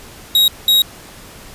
45% pulse tone bursts at uneven times, 3801 Hz, A#7, 33 cents sharp, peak -9 dBFS, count 2, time 0.35-0.48 / 0.68-0.82 s, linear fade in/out 2 ms, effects pink hiss -38 dBFS RMS until 1.54 s + resampled to 32000 Hz

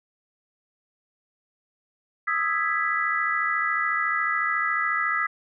sine chord, E major seventh, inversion third, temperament equal, 1244.5 / 1318.5 / 1661.2 / 1975.5 Hz, D#6 / E6 / G#6 / B6, 0 / 0 / 0 / 0 cents, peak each -28 / -28 / -29 / -26 dBFS, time 2.27-5.27 s, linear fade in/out 10 ms, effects none

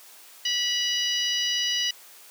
harmonic tone, 977 Hz, B5, 19 cents flat, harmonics 2 / 3 / 4 / 5 / 6, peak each -33 / -25 / -34 / -31 / -33 dBFS, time 0.45-1.91 s, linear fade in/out 5 ms, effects white hiss -49 dBFS RMS until 2.3 s + high-pass 400 Hz 12 dB/octave

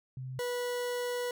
sine / 40% pulse tone pair in turn, 129.6 / 489.3 Hz, C3 / B4, -16 / -16 cents, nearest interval octave + major seventh, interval 2300 cents, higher second, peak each -37 / -31 dBFS, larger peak second, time 0.17-0.39 / 0.39-1.31 s, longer second, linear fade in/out 2 ms, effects none

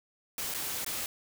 white noise with dropouts, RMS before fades -35 dBFS, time 0.38-1.06 s, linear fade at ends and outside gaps 1 ms, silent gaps 0.54-0.546 / 0.846-0.863 s, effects none

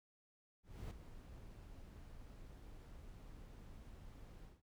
brown noise with ADSR envelope, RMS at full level -45 dBFS, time 0.63-4.62 s, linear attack 280 ms, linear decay 3 ms, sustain -10 dB, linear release 170 ms, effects none

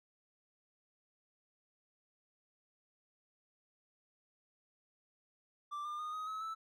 triangle tone with pitch steps, 1174.7 / 1201.5 / 1228.8 / 1256.8 / 1285.5 / 1314.8 Hz, D6 / D6 / D#6 / D#6 / E6 / E6, 0 / +39 / -22 / +17 / -44 / -5 cents, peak -37 dBFS, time 5.71-6.55 s, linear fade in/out 20 ms, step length 140 ms, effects none

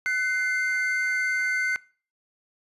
triangle tone pair together, 1504.1 / 2093 Hz, F#6 / C7, +28 / 0 cents, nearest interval tritone, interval 572 cents, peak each -24 dBFS, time 0.06-1.76 s, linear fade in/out 0 ms, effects noise-tail reverb RT60 0.4 s tail -22 dB re dry + resampled to 32000 Hz

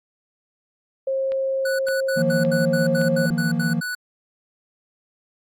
sine tone, 535 Hz, C5, 38 cents sharp, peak -20 dBFS, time 1.07-3.26 s, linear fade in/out 5 ms
click train, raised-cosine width 0.3 ms, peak -22 dBFS, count 4, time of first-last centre 1.32-3.015 s, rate 1.77 Hz
square tone bursts, 1480 Hz, F#6, in tune, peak -26 dBFS, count 11, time 1.65-3.95 s, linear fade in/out 5 ms, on 140 ms, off 76 ms
triangle chord, Eb suspended second, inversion none, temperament equal with one note detuned, 159.29 / 174.61 / 233.1 Hz, Eb3 / F3 / Bb3, +41 / 0 / 0 cents, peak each -22 dBFS, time 2.16-3.81 s, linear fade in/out 20 ms
effects AAC 64 kbps

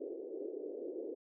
white band-pass noise, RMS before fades -43 dBFS, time 0-1.15 s, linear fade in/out 10 ms, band 320 to 480 Hz, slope 48 dB/octave, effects none

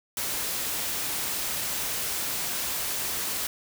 white noise, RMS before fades -30 dBFS, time 0.17-3.47 s, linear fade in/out 2 ms, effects none

